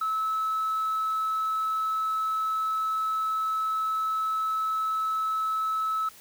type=tone with tanh clipping; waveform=triangle; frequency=1300 Hz; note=E6; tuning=24 cents flat; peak=-25 dBFS; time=0.01-6.09 s; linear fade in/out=5 ms; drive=5 dB; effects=white hiss -51 dBFS RMS until 6.2 s